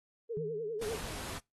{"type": "tone with vibrato", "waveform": "sine", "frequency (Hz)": 439.9, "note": "A4", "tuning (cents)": 0, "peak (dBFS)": -34, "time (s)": [0.29, 0.97], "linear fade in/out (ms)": 20, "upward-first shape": "triangle", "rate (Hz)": 10, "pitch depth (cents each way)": 140}
{"type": "tone with exponential decay", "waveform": "sine", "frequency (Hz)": 160, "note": "D#3", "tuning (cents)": 49, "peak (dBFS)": -36, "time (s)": [0.37, 1.02], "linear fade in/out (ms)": 0, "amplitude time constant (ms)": 140}
{"type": "noise", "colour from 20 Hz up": "pink", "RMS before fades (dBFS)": -42, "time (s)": [0.81, 1.39], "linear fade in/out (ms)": 10}
{"effects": ["noise-tail reverb RT60 0.2 s tail -24 dB re dry", "AAC 32 kbps"]}